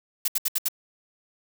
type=noise bursts; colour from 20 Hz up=blue; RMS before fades=-24 dBFS; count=5; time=0.25-0.685 s; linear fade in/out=5 ms; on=31 ms; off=70 ms; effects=none